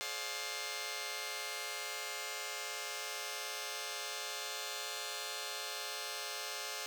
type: chord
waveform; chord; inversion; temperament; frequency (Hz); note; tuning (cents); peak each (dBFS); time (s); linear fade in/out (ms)
5% pulse; D half-diminished seventh; second; just; 422.9 / 528.6 / 587.3 / 704.8; Ab4 / C5 / D5 / F5; +31 / +18 / 0 / +16; -34; 0.01-6.86; 0
effects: none